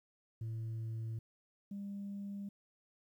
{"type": "tone pair in turn", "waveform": "sine", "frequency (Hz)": [112.4, 200.3], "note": ["A2", "G3"], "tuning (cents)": [37, 38], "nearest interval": "minor seventh", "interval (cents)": 1001, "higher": "second", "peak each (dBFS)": [-35, -39], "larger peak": "first", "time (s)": [[0.41, 1.19], [1.71, 2.49]], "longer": "neither", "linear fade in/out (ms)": 5, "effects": ["tanh soft clip ceiling -37 dBFS", "12-bit"]}